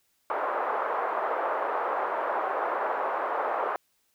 white band-pass noise, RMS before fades -29 dBFS, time 0.3-3.76 s, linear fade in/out 0 ms, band 460 to 1200 Hz, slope 24 dB/octave, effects white hiss -71 dBFS RMS until 4.14 s

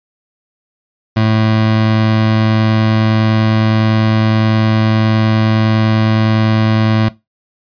25% pulse tone, 109.8 Hz, A2, 3 cents flat, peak -6 dBFS, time 1.16-7.09 s, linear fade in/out 10 ms, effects noise-tail reverb RT60 0.2 s tail -18 dB re dry + resampled to 11025 Hz

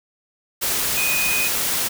sine tone in noise, 2489 Hz, D#7, in tune, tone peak -21 dBFS, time 0.96-1.49 s, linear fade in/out 20 ms, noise white, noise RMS -22 dBFS, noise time 0.61-1.89 s, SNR -2 dB, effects none

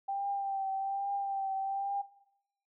sine tone with vibrato, 786 Hz, G5, 4 cents sharp, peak -31 dBFS, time 0.08-2.02 s, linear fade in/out 10 ms, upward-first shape triangle, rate 1.2 Hz, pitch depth 34 cents each way, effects noise-tail reverb RT60 0.8 s tail -17 dB re dry

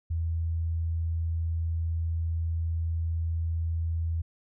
sine tone, 82.41 Hz, E2, in tune, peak -26 dBFS, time 0.1-4.22 s, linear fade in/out 10 ms, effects none

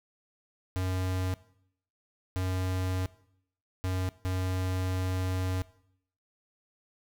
square tone bursts at uneven times, 92.7 Hz, F#2, 4 cents sharp, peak -29 dBFS, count 4, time 0.76-1.34 / 2.36-3.06 / 3.84-4.09 / 4.25-5.62 s, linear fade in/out 0 ms, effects noise-tail reverb RT60 0.7 s tail -19 dB re dry

